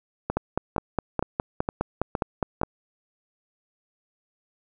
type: two click trains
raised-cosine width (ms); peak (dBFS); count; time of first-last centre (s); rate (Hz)
1; -11 / -9; 6 / 12; 0.3-2.615 / 0.37-2.633; 2.16 / 4.86
effects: none